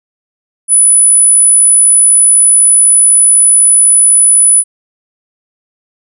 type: tone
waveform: sine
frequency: 9956 Hz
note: D#9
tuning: in tune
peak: -3 dBFS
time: 0.68-4.64 s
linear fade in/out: 50 ms
effects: none